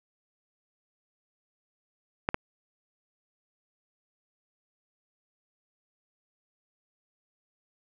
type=clicks; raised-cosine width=0.5 ms; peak=-10 dBFS; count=2; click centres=2.289 / 2.344 s; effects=none